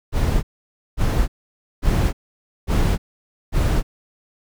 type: noise bursts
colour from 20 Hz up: brown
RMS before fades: -17 dBFS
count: 5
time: 0.12-3.83 s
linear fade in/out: 50 ms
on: 310 ms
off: 540 ms
effects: none